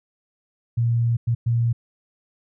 sine tone bursts at uneven times, 117.4 Hz, A#2, 13 cents sharp, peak -17 dBFS, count 3, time 0.77-1.17 / 1.27-1.35 / 1.46-1.73 s, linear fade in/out 10 ms, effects none

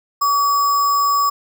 sine tone with sample-and-hold, 1141 Hz, C#6, 50 cents sharp, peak -13 dBFS, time 0.21-1.3 s, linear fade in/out 10 ms, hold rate 6300 Hz, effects none

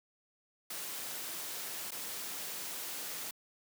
white noise with dropouts, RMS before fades -41 dBFS, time 0.7-3.31 s, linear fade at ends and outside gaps 5 ms, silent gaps 1.908-1.917 s, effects high-pass 150 Hz 12 dB/octave

